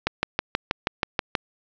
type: click train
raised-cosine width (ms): 0.3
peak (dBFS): -5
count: 9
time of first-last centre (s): 0.07-1.352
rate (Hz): 6.24
effects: resampled to 16000 Hz + 7-bit